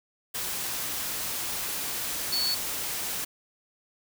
sine tone in noise, 4435 Hz, C#8, in tune, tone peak -25 dBFS, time 2.32-2.55 s, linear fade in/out 10 ms, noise white, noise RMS -32 dBFS, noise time 0.34-3.25 s, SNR +4 dB, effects none

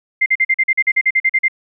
sine tone bursts, 2093 Hz, C7, in tune, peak -10 dBFS, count 14, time 0.21-1.483 s, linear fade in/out 10 ms, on 51 ms, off 43 ms, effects none

